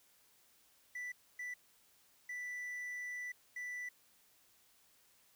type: tone bursts at uneven times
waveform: triangle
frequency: 1975.5 Hz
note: B6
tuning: in tune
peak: -39 dBFS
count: 4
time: 0.95-1.12 / 1.39-1.54 / 2.29-3.32 / 3.56-3.89 s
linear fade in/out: 5 ms
effects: white hiss -69 dBFS RMS until 5.35 s